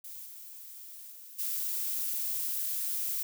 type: noise with level steps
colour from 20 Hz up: violet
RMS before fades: -44 / -47 / -49 / -33 dBFS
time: 0.04-3.23 s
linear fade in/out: 5 ms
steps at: 0.25 / 1.11 / 1.38 s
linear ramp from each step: 20 ms
effects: none